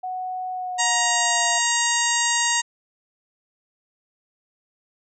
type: tone with pitch glide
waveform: sine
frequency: 740 to 698.5 Hz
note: F#5 to F5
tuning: 0 to 0 cents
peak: -26 dBFS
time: 0.03-1.59 s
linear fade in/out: 10 ms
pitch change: -100 cents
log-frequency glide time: 0.52-1.43 s
type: harmonic tone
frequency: 941 Hz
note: A#5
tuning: 16 cents sharp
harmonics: 1 / 2 / 3 / 4 / 5 / 6 / 7 / 8 / 9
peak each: -26 / -25 / -29 / -30 / -32 / -36 / -24 / -26 / -37 dBFS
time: 0.78-2.62 s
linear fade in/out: 20 ms
effects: none